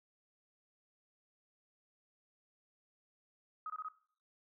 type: tone bursts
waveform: sine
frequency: 1262 Hz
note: D#6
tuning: 24 cents sharp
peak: -39 dBFS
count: 4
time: 3.66-3.885 s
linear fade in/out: 2 ms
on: 39 ms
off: 23 ms
effects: noise-tail reverb RT60 0.5 s tail -17 dB re dry